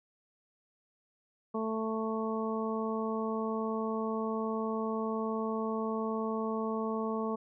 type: harmonic tone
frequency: 221.2 Hz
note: A3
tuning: 9 cents sharp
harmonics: 1 / 2 / 3 / 4 / 5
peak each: -34 / -35 / -41 / -42 / -39 dBFS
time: 1.54-7.36 s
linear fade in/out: 10 ms
effects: none